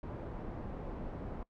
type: low-pass noise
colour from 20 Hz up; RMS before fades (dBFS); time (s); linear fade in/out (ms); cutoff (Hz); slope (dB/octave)
pink; -42; 0.03-1.43; 2; 770; 12
effects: noise-tail reverb RT60 0.1 s tail -21 dB re dry